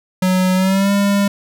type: tone with pitch glide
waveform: square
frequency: 185 to 200.6 Hz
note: F#3 to G3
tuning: 0 to +40 cents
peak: -13 dBFS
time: 0.22-1.28 s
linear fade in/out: 5 ms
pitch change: +140 cents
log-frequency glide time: 0.55-0.92 s
effects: none